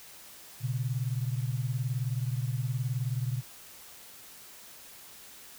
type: beating tone pair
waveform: sine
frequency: 120.1 / 139.1 Hz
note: B2 / C#3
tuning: -48 / +6 cents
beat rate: 19 Hz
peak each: -30 / -33 dBFS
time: 0.6-3.43 s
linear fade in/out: 50 ms
effects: white hiss -50 dBFS RMS until 5.58 s